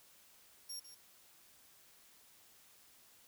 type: tone with echo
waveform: 25% pulse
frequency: 5570 Hz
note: F8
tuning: 5 cents flat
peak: -38 dBFS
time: 0.69-0.8 s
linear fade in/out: 10 ms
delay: 150 ms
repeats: 1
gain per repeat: -11 dB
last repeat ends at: 0.95 s
effects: white hiss -64 dBFS RMS until 3.27 s